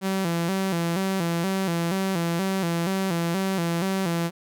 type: tone with vibrato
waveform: sawtooth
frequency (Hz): 180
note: F#3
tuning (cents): -47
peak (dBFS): -19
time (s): 0.01-4.31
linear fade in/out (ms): 50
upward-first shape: square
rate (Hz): 2.1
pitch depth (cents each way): 110
effects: none